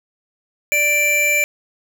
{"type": "tone pair together", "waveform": "square", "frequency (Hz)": [587.2, 2349], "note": ["D5", "D7"], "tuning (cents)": [0, 0], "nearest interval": "2 octaves", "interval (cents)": 2400, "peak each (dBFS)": [-25, -15], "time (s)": [0.72, 1.44], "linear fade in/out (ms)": 0, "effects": []}